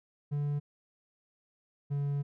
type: tone pair in turn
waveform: triangle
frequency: 145.1 / 142.28 Hz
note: D3 / C#3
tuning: -21 / +45 cents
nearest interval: unison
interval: 34 cents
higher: first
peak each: -27 dBFS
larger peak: neither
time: 0.31-0.6 / 1.9-2.23 s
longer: second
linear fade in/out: 20 ms
effects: none